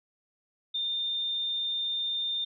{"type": "tone", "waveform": "sine", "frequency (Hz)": 3614, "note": "A7", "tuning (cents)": 46, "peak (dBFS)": -28, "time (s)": [0.74, 2.45], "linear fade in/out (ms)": 10, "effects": []}